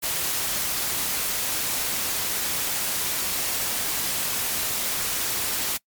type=noise; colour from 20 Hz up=white; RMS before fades=-26 dBFS; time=0.02-5.78 s; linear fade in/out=20 ms; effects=noise-tail reverb RT60 0.1 s tail -24 dB re dry + MP3 96 kbps